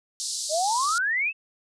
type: band-pass noise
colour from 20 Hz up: pink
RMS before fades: -31 dBFS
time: 0.2-0.98 s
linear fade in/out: 0 ms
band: 4100 to 9400 Hz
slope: 48 dB/octave
type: exponential sweep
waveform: sine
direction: up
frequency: 588 to 2700 Hz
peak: -22 dBFS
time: 0.49-1.33 s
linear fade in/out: 50 ms
effects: none